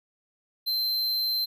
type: tone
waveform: square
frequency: 4108 Hz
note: C8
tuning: 33 cents flat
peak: -25 dBFS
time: 0.66-1.46 s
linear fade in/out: 20 ms
effects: none